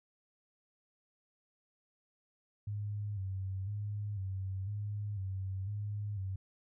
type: tone with vibrato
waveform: sine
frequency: 99.5 Hz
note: G2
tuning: 26 cents sharp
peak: -35 dBFS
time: 2.67-6.36 s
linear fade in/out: 5 ms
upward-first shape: square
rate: 1 Hz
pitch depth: 69 cents each way
effects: none